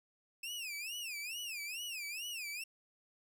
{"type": "tone with vibrato", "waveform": "sawtooth", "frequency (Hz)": 2600, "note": "E7", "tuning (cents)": -24, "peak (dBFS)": -37, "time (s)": [0.43, 2.64], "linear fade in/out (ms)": 5, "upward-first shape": "sine", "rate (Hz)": 2.3, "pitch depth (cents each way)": 220, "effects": []}